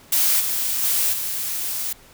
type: noise with level steps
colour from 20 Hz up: blue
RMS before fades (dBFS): -18 / -23 / -20 / -26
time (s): 0.12-1.93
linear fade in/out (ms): 5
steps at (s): 0.39 / 0.82 / 1.12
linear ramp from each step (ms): 20
effects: pink hiss -49 dBFS RMS until 2.13 s